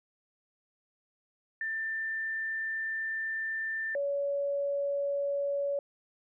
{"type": "tone pair in turn", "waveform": "sine", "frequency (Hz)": [1784, 564.5], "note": ["A6", "C#5"], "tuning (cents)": [23, 31], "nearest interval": "octave + minor sixth", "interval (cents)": 1992, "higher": "first", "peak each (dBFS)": [-31, -28], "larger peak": "second", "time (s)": [[1.61, 3.95], [3.95, 5.79]], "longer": "first", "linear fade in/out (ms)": 2, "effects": []}